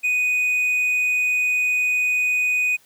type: tone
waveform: triangle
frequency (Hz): 2487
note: D#7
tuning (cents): -1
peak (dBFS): -16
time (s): 0.03-2.77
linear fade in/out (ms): 20
effects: white hiss -56 dBFS RMS until 2.85 s + high-pass 60 Hz 12 dB/octave